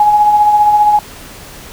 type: tone with tremolo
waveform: sine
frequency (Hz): 837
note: G#5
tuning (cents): +13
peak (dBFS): -4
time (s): 0-0.99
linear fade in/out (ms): 2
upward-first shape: sine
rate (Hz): 15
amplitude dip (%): 40
effects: pink hiss -33 dBFS RMS until 1.72 s